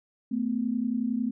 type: tone pair together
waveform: sine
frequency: 221.9 / 252.9 Hz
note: A3 / B3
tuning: +15 / +41 cents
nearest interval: major second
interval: 226 cents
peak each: -28 dBFS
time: 0.31-1.31 s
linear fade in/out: 10 ms
effects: none